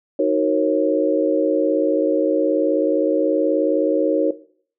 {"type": "chord", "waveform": "sine", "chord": "D# minor seventh", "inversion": "none", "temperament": "equal with one note detuned", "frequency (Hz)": [311.1, 370, 466.2, 546.4], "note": ["D#4", "F#4", "A#4", "C#5"], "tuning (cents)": [0, 0, 0, -25], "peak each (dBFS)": [-21, -22, -21, -18], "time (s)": [0.19, 4.31], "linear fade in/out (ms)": 5, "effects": ["noise-tail reverb RT60 0.5 s tail -17 dB re dry"]}